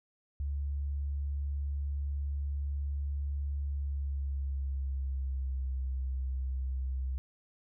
sine tone with pitch glide, 70.8 to 65.3 Hz, C#2 to C2, +37 to -3 cents, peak -31 dBFS, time 0.4-7.18 s, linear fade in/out 0 ms, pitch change -140 cents, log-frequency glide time 3.62-5.74 s, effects none

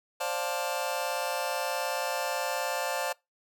sawtooth chord, D minor seventh, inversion third, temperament just, 528.6 / 587.3 / 704.8 / 881 Hz, C5 / D5 / F5 / A5, +18 / 0 / +16 / +2 cents, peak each -31 dBFS, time 0.2-3.13 s, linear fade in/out 10 ms, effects noise-tail reverb RT60 0.2 s tail -23 dB re dry

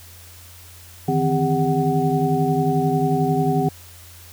sine tone cluster, 150.6 / 161.8 / 259.1 / 401.6 / 745 Hz, D3 / E3 / C4 / G4 / F#5, +44 / -32 / -17 / +42 / +12 cents, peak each -23 dBFS, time 1.08-3.69 s, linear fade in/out 5 ms, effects added 87 Hz sine -44 dBFS peak until 4.32 s + white hiss -45 dBFS RMS until 4.32 s

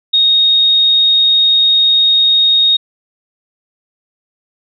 sine tone, 3729 Hz, A#7, in tune, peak -7 dBFS, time 0.13-2.77 s, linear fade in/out 10 ms, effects none

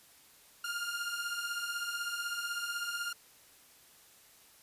sawtooth beating tone pair, 1396.9 / 1412.9 Hz, F6 / F6, 0 / +20 cents, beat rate 16 Hz, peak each -36 / -33 dBFS, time 0.64-3.13 s, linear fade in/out 5 ms, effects white hiss -60 dBFS RMS until 4.62 s + resampled to 32000 Hz

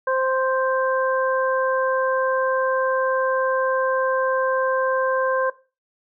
harmonic tone, 523.3 Hz, C5, in tune, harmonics 1 / 2 / 3, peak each -21 / -24 / -26 dBFS, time 0.07-5.5 s, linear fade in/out 5 ms, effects noise-tail reverb RT60 0.3 s tail -17 dB re dry

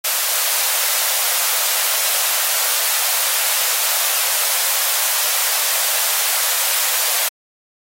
white high-pass noise, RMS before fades -18 dBFS, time 0.04-7.29 s, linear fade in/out 10 ms, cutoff 520 Hz, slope 48 dB/octave, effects AAC 48 kbps

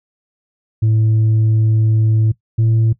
sine tone pair in turn, 110 / 112.38 Hz, A2 / A2, 0 / +37 cents, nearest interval unison, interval 37 cents, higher second, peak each -8 dBFS, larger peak neither, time 0.82-2.32 / 2.58-2.93 s, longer first, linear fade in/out 10 ms, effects noise-tail reverb RT60 0.1 s tail -18 dB re dry + tanh soft clip ceiling -9 dBFS

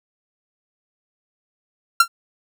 45% pulse tone with exponential decay, 1369 Hz, F6, 35 cents flat, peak -6 dBFS, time 2-2.08 s, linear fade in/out 5 ms, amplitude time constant 16 ms, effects none

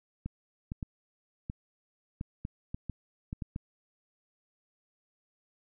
clicks, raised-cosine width 5 ms, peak -23 dBFS, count 11, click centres 0.26 / 0.719 / 0.828 / 1.499 / 2.211 / 2.451 / 2.745 / 2.897 / 3.329 / 3.422 / 3.561 s, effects none

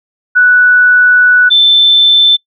sine tone pair in turn, 1480 / 3537 Hz, F#6 / A7, 0 / +8 cents, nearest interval octave + minor third, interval 1508 cents, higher second, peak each -3 dBFS, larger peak neither, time 0.35-1.5 / 1.5-2.37 s, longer first, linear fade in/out 20 ms, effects noise-tail reverb RT60 0.1 s tail -23 dB re dry

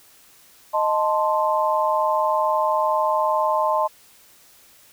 sine chord, A diminished, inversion second, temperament equal, 622.3 / 880 / 1046.5 Hz, Eb5 / A5 / C6, 0 / 0 / 0 cents, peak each -22 dBFS, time 0.73-3.88 s, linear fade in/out 20 ms, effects white hiss -52 dBFS RMS until 4.92 s

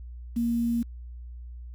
sine tone with quantisation, 234.3 Hz, A#3, 9 cents sharp, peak -23 dBFS, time 0.36-0.83 s, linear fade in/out 10 ms, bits 8, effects added 60 Hz sine -38 dBFS peak until 1.74 s

